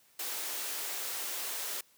white high-pass noise, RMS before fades -37 dBFS, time 0.19-1.81 s, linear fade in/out 5 ms, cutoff 320 Hz, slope 24 dB/octave, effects white hiss -65 dBFS RMS until 1.97 s + high-pass 80 Hz 12 dB/octave

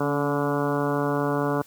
harmonic tone with a mistuned harmonic, 144.5 Hz, D3, 28 cents flat, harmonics 1 / 2 / 3 / 4 / 5 / 6 / 7 / 8 / 9 / 10, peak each -29 / -27 / -28 / -30 / -34 / -35 / -33 / -34 / -38 / -36 dBFS, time 0-1.62 s, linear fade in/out 5 ms, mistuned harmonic 2, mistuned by -30 cents, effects white hiss -53 dBFS RMS until 1.66 s + high-pass 60 Hz 12 dB/octave

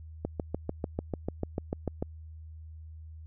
click train, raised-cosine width 2 ms, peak -17 dBFS, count 13, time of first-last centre 0.25-2.025 s, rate 6.76 Hz, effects added 79 Hz sine -43 dBFS peak until 3.26 s

